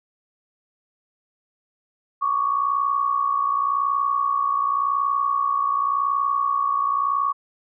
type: tone pair together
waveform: sine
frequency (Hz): 1113.8 / 1174.7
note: C#6 / D6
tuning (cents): +8 / 0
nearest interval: minor second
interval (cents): 92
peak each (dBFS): -20 / -25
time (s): 2.21-7.33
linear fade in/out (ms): 20
effects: none